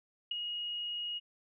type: tone with ADSR envelope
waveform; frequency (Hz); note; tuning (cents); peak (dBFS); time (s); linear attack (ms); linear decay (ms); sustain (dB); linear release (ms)
sine; 2882; F#7; -46; -29; 0.31-1.2; 5; 9; -6; 29
effects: none